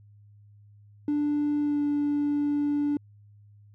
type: tone with pitch glide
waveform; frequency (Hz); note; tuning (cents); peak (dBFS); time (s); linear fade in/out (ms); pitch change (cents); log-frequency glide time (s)
triangle; 293.7 to 290.8; D4 to D4; 0 to -17; -20; 1.08-2.97; 2; -17; 1.61-1.81
effects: tanh soft clip ceiling -19 dBFS + added 103 Hz sine -51 dBFS peak until 3.74 s